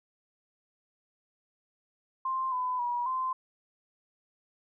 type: tone with pitch steps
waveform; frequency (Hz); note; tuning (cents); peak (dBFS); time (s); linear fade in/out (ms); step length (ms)
sine; 1049 / 1006 / 965 / 1036; C6 / B5 / B5 / C6; +4 / +32 / -40 / -17; -28; 2.25-3.33; 5; 270
effects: none